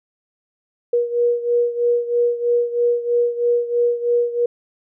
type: beating tone pair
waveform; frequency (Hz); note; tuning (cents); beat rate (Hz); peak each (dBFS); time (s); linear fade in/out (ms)
sine; 477.7 / 480.8; A#4 / B4; +42 / -46; 3.1; -17 / -21; 0.93-4.46; 5
effects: none